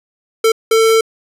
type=tone bursts at uneven times; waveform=square; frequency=447.4 Hz; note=A4; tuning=29 cents sharp; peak=-9 dBFS; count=2; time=0.44-0.52 / 0.71-1.01 s; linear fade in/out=5 ms; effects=resampled to 32000 Hz + 8-bit